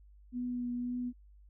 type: tone with vibrato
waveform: sine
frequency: 245 Hz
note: B3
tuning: 14 cents flat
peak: -33 dBFS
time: 0.32-1.13 s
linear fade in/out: 50 ms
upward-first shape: triangle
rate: 1.9 Hz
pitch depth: 17 cents each way
effects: added 50 Hz sine -55 dBFS peak until 1.49 s